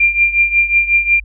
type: tone with tremolo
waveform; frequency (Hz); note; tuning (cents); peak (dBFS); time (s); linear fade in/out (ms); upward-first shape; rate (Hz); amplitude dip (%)
sine; 2385; D7; +26; -6; 0-1.2; 5; triangle; 5.5; 85
effects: added 50 Hz sine -30 dBFS peak until 1.24 s